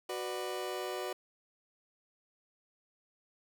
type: chord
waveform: 30% pulse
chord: B minor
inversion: second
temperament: just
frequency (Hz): 370.4 / 493.9 / 592.7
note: F#4 / B4 / D5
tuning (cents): +2 / 0 / +16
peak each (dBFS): -36 / -39 / -39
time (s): 0.09-1.13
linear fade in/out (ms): 5
effects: none